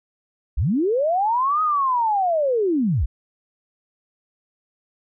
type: linear two-way sweep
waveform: sine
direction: up then down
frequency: 41.44 to 1269 to 41.44 Hz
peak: -17 dBFS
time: 0.57-3.06 s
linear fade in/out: 10 ms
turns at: 1.62 s
effects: none